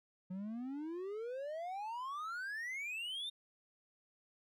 triangle exponential sweep, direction up, 179.8 to 3685 Hz, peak -38 dBFS, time 0.3-3.3 s, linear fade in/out 10 ms, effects none

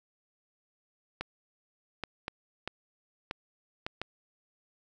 clicks, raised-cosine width 0.3 ms, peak -18 dBFS, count 7, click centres 1.21 / 2.037 / 2.281 / 2.676 / 3.311 / 3.865 / 4.016 s, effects none

